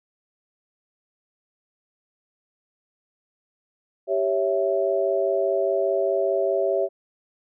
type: chord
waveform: sine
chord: C# diminished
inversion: second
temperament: equal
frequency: 392 / 554.4 / 659.3 Hz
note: G4 / C#5 / E5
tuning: 0 / 0 / 0 cents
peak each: -24 dBFS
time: 4.07-6.89 s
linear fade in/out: 50 ms
effects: none